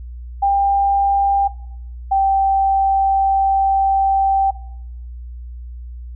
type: tone pair in turn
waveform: sine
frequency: 795 / 780 Hz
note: G5 / G5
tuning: +24 / -9 cents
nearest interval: unison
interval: 33 cents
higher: first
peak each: -12 dBFS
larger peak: neither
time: 0.42-1.48 / 2.11-4.51 s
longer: second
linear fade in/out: 10 ms
effects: noise-tail reverb RT60 0.7 s tail -18 dB re dry + added 60 Hz sine -29 dBFS peak until 6.15 s